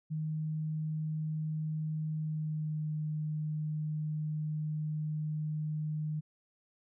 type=tone with pitch glide; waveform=sine; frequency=155.56 to 153.33 Hz; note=D#3 to D#3; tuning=0 to -25 cents; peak=-32 dBFS; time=0.1-6.21 s; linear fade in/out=20 ms; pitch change=-25 cents; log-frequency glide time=2.15-2.91 s; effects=none